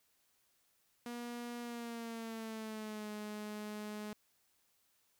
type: tone with pitch glide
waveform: sawtooth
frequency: 239.4 to 210.8 Hz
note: A#3 to G#3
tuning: +46 to +26 cents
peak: -38 dBFS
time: 1.06-4.13 s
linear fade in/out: 2 ms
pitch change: -220 cents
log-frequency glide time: 1.61-3.1 s
effects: white hiss -75 dBFS RMS until 5.19 s